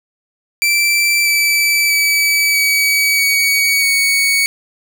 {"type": "tone with pitch steps", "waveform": "sawtooth", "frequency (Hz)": [2337, 2316, 2294, 2273, 2252, 2231], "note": ["D7", "D7", "D7", "C#7", "C#7", "C#7"], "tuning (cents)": [-9, -25, -41, 43, 27, 11], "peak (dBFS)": -8, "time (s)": [0.62, 4.46], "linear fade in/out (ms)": 0, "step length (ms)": 640, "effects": []}